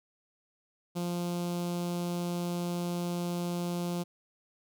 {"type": "tone with notch filter", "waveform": "sawtooth", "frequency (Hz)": 174.61, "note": "F3", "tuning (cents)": 0, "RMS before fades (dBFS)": -33, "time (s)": [0.95, 4.04], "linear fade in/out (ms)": 20, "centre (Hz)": 1800, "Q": 0.92, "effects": []}